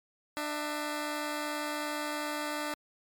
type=tone pair together; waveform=10% pulse; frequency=298.3 / 659.3 Hz; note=D4 / E5; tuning=+27 / 0 cents; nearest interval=octave + major second; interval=1373 cents; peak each=-25 / -32 dBFS; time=0.37-2.74 s; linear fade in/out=0 ms; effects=MP3 96 kbps